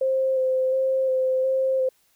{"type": "tone with vibrato", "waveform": "sine", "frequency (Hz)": 523.3, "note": "C5", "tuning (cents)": 0, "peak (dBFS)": -19, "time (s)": [0.01, 1.89], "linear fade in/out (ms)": 5, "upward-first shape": "square", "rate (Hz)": 1.4, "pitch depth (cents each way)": 14, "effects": ["white hiss -64 dBFS RMS until 2.15 s"]}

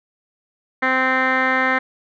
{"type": "tone with low-pass filter", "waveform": "10% pulse", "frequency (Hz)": 260, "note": "C4", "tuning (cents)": -11, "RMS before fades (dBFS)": -18, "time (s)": [0.82, 1.79], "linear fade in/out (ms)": 10, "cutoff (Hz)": 2000, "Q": 6.1, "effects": []}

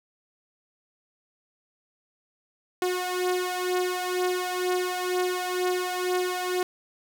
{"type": "beating tone pair", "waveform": "sawtooth", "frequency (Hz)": [362.4, 364.5], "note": ["F#4", "F#4"], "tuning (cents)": [-36, -26], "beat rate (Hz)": 2.1, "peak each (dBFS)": [-23, -26], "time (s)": [2.82, 6.63], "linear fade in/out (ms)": 2, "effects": []}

